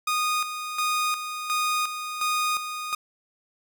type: tone with tremolo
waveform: sawtooth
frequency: 1235 Hz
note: D#6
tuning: 13 cents flat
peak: -19 dBFS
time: 0.07-2.95 s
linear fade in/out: 5 ms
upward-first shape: square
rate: 1.4 Hz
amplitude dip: 60%
effects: none